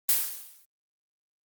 blue noise with exponential decay, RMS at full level -20 dBFS, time 0.09-0.65 s, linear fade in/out 0 ms, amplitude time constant 120 ms, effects Opus 24 kbps

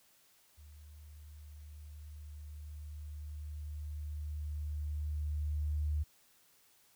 sine tone with level ramp, 74.9 Hz, D2, 35 cents sharp, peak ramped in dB -52 to -30 dBFS, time 0.57-6.04 s, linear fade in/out 20 ms, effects white hiss -67 dBFS RMS until 6.95 s

